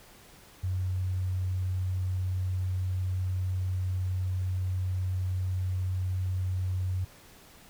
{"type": "tone", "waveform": "sine", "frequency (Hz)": 92.5, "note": "F#2", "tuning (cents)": 0, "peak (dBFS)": -27, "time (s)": [0.63, 7.05], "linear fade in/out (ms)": 10, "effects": ["pink hiss -54 dBFS RMS until 7.69 s"]}